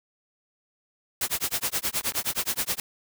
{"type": "noise with tremolo", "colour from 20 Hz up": "white", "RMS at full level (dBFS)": -25, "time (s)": [1.21, 2.8], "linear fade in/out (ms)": 2, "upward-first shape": "sine", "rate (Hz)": 9.5, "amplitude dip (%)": 100}
{"type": "clicks", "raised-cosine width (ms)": 0.3, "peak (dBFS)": -20, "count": 5, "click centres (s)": [1.44, 1.635, 2.01, 2.12, 2.152]}
{"effects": []}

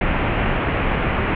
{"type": "low-pass noise", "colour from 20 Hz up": "pink", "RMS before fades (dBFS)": -20, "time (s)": [0.01, 1.35], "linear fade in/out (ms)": 2, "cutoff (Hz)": 2800, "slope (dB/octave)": 48, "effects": []}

